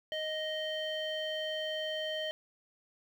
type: tone with low-pass filter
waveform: square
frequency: 622.3 Hz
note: D#5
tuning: in tune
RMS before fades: -36 dBFS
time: 0.12-2.31 s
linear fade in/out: 0 ms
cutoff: 3000 Hz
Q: 4.6
effects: 10-bit